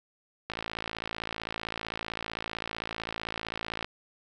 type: click train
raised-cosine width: 0.3 ms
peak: -17 dBFS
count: 187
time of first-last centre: 0.5-3.845 s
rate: 55.6 Hz
effects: none